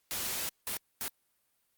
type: noise bursts at uneven times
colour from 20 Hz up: white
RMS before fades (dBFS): -35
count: 3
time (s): 0.11-0.49 / 0.67-0.77 / 1.01-1.08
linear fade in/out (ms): 0
effects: white hiss -75 dBFS RMS until 1.77 s + Opus 48 kbps